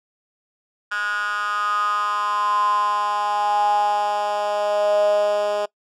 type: tone with high-pass filter sweep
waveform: 10% pulse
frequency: 206.9 Hz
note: G#3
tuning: 6 cents flat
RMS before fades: -21 dBFS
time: 0.91-5.66 s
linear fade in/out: 10 ms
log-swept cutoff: 1500 to 540 Hz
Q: 8.9
effects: noise-tail reverb RT60 0.1 s tail -22 dB re dry + low-pass 7000 Hz 12 dB/octave